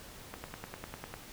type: click train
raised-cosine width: 0.5 ms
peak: -25 dBFS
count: 9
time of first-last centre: 0.34-1.14 s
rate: 10 Hz
effects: pink hiss -50 dBFS RMS until 1.32 s